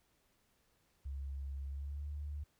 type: tone with pitch glide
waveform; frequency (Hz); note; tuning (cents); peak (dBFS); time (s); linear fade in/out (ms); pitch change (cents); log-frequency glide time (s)
sine; 68.7 to 73.21; C#2 to D2; -15 to -5; -39; 1.05-2.44; 10; +110; 1.67-2.09
effects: pink hiss -75 dBFS RMS until 2.59 s